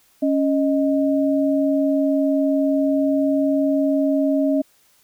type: tone pair together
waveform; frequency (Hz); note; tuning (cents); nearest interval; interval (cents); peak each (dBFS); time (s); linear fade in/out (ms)
sine; 277.2 / 622.3; C#4 / D#5; 0 / 0; octave + major second; 1400; -17 / -21; 0.22-4.62; 10
effects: white hiss -58 dBFS RMS until 5.03 s